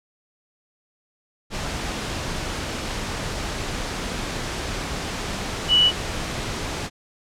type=tone in noise; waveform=sine; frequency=2952 Hz; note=F#7; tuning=5 cents flat; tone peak=-13 dBFS; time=5.68-5.92 s; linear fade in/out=50 ms; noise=pink; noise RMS=-28 dBFS; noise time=1.5-6.9 s; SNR=+12 dB; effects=low-pass 7000 Hz 12 dB/octave